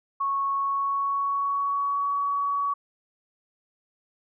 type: tone with pitch glide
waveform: sine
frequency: 1104 to 1129.8 Hz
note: C#6 to C#6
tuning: -7 to +33 cents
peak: -23 dBFS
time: 0.2-2.74 s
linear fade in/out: 10 ms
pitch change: +40 cents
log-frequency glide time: 0.51-2.17 s
effects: none